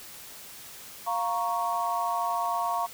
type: chord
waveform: sine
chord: Bb minor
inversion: second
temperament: equal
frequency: 698.5 / 932.3 / 1108.7 Hz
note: F5 / Bb5 / Db6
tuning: 0 / 0 / 0 cents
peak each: -30 dBFS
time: 1.06-2.87 s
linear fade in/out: 20 ms
effects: white hiss -45 dBFS RMS until 2.93 s